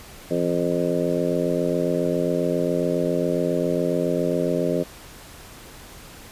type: harmonic tone with a mistuned harmonic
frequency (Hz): 87.31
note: F2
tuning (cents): 0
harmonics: 2 / 3 / 4 / 5 / 6 / 7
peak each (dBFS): -27 / -27 / -27 / -27 / -27 / -27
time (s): 0.3-4.84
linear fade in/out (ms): 20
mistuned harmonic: 2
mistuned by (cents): -74
effects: pink hiss -43 dBFS RMS until 6.31 s + resampled to 32000 Hz